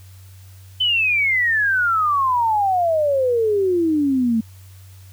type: exponential sweep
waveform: sine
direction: down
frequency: 3069 to 218.2 Hz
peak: -15 dBFS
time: 0.8-4.41 s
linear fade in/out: 10 ms
effects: added 94 Hz sine -40 dBFS peak until 5.12 s + white hiss -52 dBFS RMS until 5.12 s